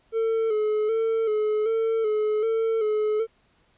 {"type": "tone with vibrato", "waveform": "triangle", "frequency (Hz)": 438, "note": "A4", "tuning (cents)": -8, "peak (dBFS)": -19, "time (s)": [0.12, 3.27], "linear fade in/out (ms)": 50, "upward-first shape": "square", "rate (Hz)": 1.3, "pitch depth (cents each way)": 45, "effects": ["pink hiss -64 dBFS RMS until 3.77 s", "resampled to 8000 Hz"]}